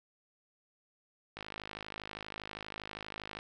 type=click train; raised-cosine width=0.3 ms; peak=-25 dBFS; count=107; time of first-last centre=1.37-3.389 s; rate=52.5 Hz; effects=none